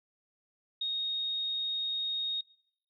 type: tone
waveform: sine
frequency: 3729 Hz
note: A#7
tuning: in tune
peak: -30 dBFS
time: 0.81-2.41 s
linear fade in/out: 5 ms
effects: noise-tail reverb RT60 0.8 s tail -24 dB re dry